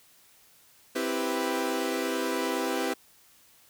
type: chord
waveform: sawtooth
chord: C major seventh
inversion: none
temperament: equal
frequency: 261.6 / 329.6 / 392 / 493.9 Hz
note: C4 / E4 / G4 / B4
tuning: 0 / 0 / 0 / 0 cents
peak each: -29 dBFS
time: 0.95-2.94 s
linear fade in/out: 10 ms
effects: white hiss -59 dBFS RMS until 3.69 s